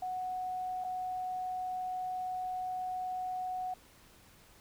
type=tone with dropouts; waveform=sine; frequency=738 Hz; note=F#5; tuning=5 cents flat; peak=-34 dBFS; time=0.02-3.74 s; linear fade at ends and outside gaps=5 ms; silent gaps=0.841-0.845 s; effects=pink hiss -60 dBFS RMS until 4.6 s